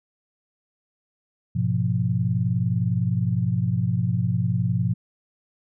sine chord, F diminished, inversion first, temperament equal, 103.83 / 123.47 / 174.61 Hz, Ab2 / Cb3 / F3, 0 / 0 / 0 cents, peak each -25 / -23 / -25 dBFS, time 1.55-4.94 s, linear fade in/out 10 ms, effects none

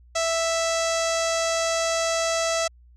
sawtooth tone with low-pass filter, 659.3 Hz, E5, in tune, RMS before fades -24 dBFS, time 0.15-2.68 s, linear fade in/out 10 ms, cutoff 6700 Hz, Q 3.1, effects added 60 Hz sine -49 dBFS peak until 2.96 s

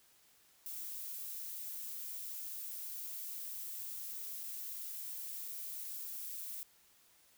violet noise with dropouts, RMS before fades -44 dBFS, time 0.66-6.63 s, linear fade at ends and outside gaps 0 ms, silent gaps 4.433-4.437 / 5.479-5.483 s, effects white hiss -67 dBFS RMS until 7.37 s

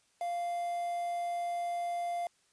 triangle tone with quantisation, 696 Hz, F5, 6 cents flat, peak -30 dBFS, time 0.21-2.27 s, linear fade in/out 2 ms, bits 8, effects white hiss -70 dBFS RMS until 2.52 s + resampled to 22050 Hz

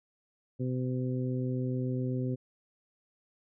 harmonic tone, 127.4 Hz, C3, 46 cents flat, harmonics 1 / 2 / 3 / 4, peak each -31 / -34 / -39 / -42 dBFS, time 0.59-2.36 s, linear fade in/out 20 ms, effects none

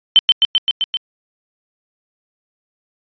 sine tone with echo, 3084 Hz, G7, 29 cents flat, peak -4 dBFS, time 0.16-0.19 s, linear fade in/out 0 ms, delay 130 ms, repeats 6, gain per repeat -2 dB, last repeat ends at 0.97 s, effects resampled to 11025 Hz

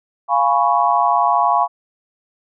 sine chord, C# dominant seventh, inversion first, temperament equal, 698.5 / 830.6 / 987.8 / 1108.7 Hz, E#5 / G#5 / B5 / C#6, 0 / 0 / 0 / 0 cents, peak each -18 dBFS, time 0.28-1.68 s, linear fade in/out 50 ms, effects none

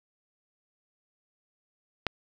click, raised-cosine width 0.3 ms, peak -10 dBFS, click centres 2.067 s, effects none

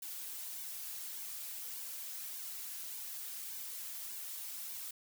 blue noise with flanger, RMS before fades -44 dBFS, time 0.02-4.91 s, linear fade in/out 5 ms, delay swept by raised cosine 1.5 to 5.3 ms, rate 1.7 Hz, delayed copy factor -0.8, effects none

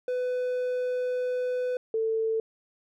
triangle / sine tone pair in turn, 500 / 445.4 Hz, B4 / A4, +21 / +21 cents, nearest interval major second, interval 200 cents, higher first, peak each -24 / -24 dBFS, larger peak neither, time 0.08-1.77 / 1.94-2.4 s, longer first, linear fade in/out 2 ms, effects none

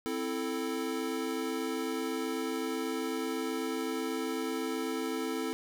square chord, A minor, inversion first, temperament equal, 261.6 / 329.6 / 440 Hz, C4 / E4 / A4, 0 / 0 / 0 cents, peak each -37 / -37 / -37 dBFS, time 0.06-5.53 s, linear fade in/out 0 ms, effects none

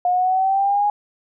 sine exponential sweep, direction up, 713 to 830.6 Hz, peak -15 dBFS, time 0.05-0.9 s, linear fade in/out 2 ms, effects none

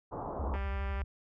white low-pass noise, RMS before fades -39 dBFS, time 0.11-0.57 s, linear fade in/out 20 ms, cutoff 1100 Hz, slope 48 dB/octave
sine tone with vibrato, 66.8 Hz, C2, 36 cents sharp, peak -32 dBFS, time 0.39-1.04 s, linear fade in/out 5 ms, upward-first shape sine, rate 12 Hz, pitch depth 250 cents each way
click train, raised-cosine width 0.5 ms, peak -28 dBFS, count 95, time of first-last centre 0.54-1.017 s, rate 197 Hz
effects none

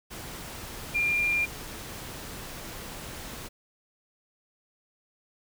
sine tone in noise, 2396 Hz, D7, 34 cents sharp, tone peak -23 dBFS, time 0.94-1.46 s, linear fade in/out 20 ms, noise pink, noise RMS -40 dBFS, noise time 0.1-3.49 s, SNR +14 dB, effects none

